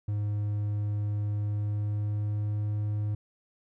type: tone with pitch glide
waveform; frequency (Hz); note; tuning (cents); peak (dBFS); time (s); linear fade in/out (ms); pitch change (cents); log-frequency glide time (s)
triangle; 103.83 to 104.85; G#2 to G#2; 0 to +17; -25; 0.08-3.15; 5; +17; 1.39-2.71
effects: none